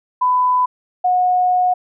sine tone pair in turn, 1000 / 727.8 Hz, B5 / F#5, +21 / -29 cents, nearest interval tritone, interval 550 cents, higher first, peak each -12 dBFS, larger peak neither, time 0.21-0.66 / 1.04-1.74 s, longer second, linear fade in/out 10 ms, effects none

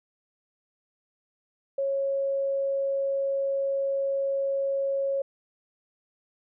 sine tone, 549 Hz, C#5, 17 cents flat, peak -24 dBFS, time 1.78-5.22 s, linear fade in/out 5 ms, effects none

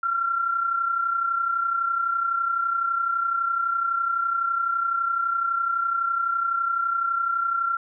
sine tone pair together, 1365 / 1396.9 Hz, F6 / F6, -40 / 0 cents, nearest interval unison, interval 40 cents, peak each -22 / -30 dBFS, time 0.03-7.77 s, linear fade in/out 5 ms, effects none

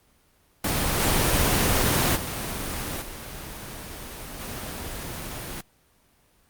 pink noise with level steps, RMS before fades -24 / -21 / -30 / -37 / -34 dBFS, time 0.64-5.61 s, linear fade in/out 5 ms, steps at 0.99 / 2.15 / 3.01 / 4.39 s, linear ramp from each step 20 ms, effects pink hiss -62 dBFS RMS until 6.49 s + Opus 24 kbps

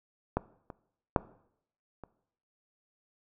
clicks, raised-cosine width 1 ms, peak -13 / -28 / -8 / -29 dBFS, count 4, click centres 0.37 / 0.702 / 1.162 / 2.037 s, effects noise-tail reverb RT60 0.7 s tail -19 dB re dry

